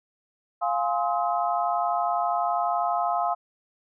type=chord; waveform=sine; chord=F minor seventh; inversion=none; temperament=equal with one note detuned; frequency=698.5 / 830.6 / 1046.5 / 1275.1 Hz; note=F5 / Ab5 / C6 / Eb6; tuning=0 / 0 / 0 / +42 cents; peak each=-25 / -29 / -30 / -30 dBFS; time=0.61-3.35 s; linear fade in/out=20 ms; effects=none